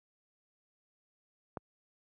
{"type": "click", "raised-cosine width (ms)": 1, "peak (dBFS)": -24, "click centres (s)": 1.572, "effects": ["high-pass 80 Hz 12 dB/octave"]}